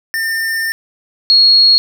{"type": "tone pair in turn", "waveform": ["square", "sine"], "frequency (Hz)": [1804, 4308], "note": ["A6", "C8"], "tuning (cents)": [43, 50], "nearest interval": "octave + minor third", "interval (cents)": 1507, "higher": "second", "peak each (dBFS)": [-16, -5], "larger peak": "second", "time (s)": [[0.14, 0.72], [1.3, 1.78]], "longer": "first", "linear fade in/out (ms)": 0, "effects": []}